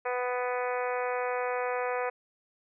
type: harmonic tone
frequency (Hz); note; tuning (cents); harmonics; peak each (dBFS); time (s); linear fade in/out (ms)
248.3; B3; +9; 2 / 3 / 4 / 5 / 6 / 7 / 8 / 9 / 10; -31 / -35 / -37 / -39 / -41 / -42 / -43 / -44 / -45; 0.05-2.1; 10
effects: none